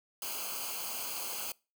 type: noise with comb filter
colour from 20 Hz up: white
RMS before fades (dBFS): -38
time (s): 0.22-1.52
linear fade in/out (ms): 2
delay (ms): 0.54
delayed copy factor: -0.85
effects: noise-tail reverb RT60 0.3 s tail -24 dB re dry